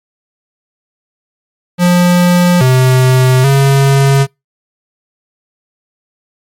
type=tone with pitch steps; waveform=square; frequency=177 / 128.8 / 137.5 Hz; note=F3 / C3 / C#3; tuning=+23 / -27 / -14 cents; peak=-6 dBFS; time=1.78-4.27 s; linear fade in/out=50 ms; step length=830 ms; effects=noise-tail reverb RT60 0.2 s tail -26 dB re dry + MP3 64 kbps

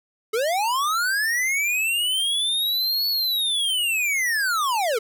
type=linear two-way sweep; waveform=square; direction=up then down; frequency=415.4 to 4447 to 415.4 Hz; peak=-21 dBFS; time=0.33-4.99 s; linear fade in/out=10 ms; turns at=3.08 s; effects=none

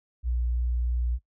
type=tone with vibrato; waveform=sine; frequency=60.2 Hz; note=B1; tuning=44 cents flat; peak=-23 dBFS; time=0.23-1.19 s; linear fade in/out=50 ms; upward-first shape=triangle; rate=3.1 Hz; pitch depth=9 cents each way; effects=noise-tail reverb RT60 0.1 s tail -17 dB re dry + tanh soft clip ceiling -19 dBFS

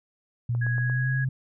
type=tone with pitch glide; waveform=sine; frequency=119.5 to 131.07 Hz; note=A#2 to C3; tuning=+43 to +3 cents; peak=-23 dBFS; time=0.49-1.29 s; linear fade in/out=5 ms; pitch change=+160 cents; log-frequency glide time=0.7-1.15 s
type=click train; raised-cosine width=1 ms; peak=-28 dBFS; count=4; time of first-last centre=0.55-0.898 s; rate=8.62 Hz
type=tone; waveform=sine; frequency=1661.2 Hz; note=G#6; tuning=in tune; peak=-29 dBFS; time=0.61-1.25 s; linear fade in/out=10 ms
effects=none

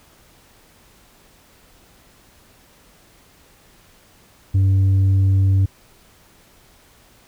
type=tone with tanh clipping; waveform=sine; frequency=96.4 Hz; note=G2; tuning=28 cents flat; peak=-13 dBFS; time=4.54-5.66 s; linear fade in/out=10 ms; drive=3 dB; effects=pink hiss -52 dBFS RMS until 7.27 s

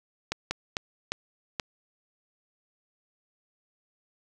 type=slowing click train; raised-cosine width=0.2 ms; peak=-11 dBFS; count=5; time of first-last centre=0.32-1.598 s; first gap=190 ms; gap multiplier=1.36; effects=none

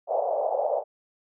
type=band-pass noise; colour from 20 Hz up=pink; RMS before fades=-26 dBFS; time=0.07-0.84 s; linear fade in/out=50 ms; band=540 to 750 Hz; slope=48 dB/octave; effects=none

